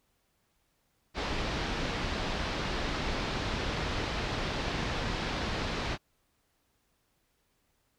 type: low-pass noise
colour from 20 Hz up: pink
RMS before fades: -33 dBFS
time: 1.14-5.98 s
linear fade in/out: 50 ms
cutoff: 4800 Hz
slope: 24 dB/octave
effects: pink hiss -74 dBFS RMS until 7.98 s